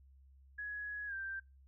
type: tone with pitch glide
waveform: sine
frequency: 1676 to 1572.8 Hz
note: G#6 to G6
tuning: +15 to +5 cents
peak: -39 dBFS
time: 0.58-1.4 s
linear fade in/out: 10 ms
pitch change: -110 cents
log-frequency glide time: 1.07-1.14 s
effects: noise-tail reverb RT60 0.2 s tail -20 dB re dry + added 67 Hz sine -59 dBFS peak until 1.67 s